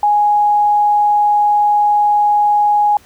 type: tone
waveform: sine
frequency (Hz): 830.6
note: G#5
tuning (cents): 0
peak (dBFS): -9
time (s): 0.03-2.97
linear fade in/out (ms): 2
effects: pink hiss -47 dBFS RMS until 3.05 s